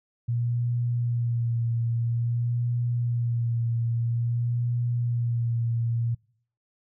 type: tone with vibrato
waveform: sine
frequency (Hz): 118.4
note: A#2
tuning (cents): +27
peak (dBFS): -23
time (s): 0.28-6.15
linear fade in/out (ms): 10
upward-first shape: sine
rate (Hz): 0.5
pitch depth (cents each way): 29
effects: noise-tail reverb RT60 0.6 s tail -26 dB re dry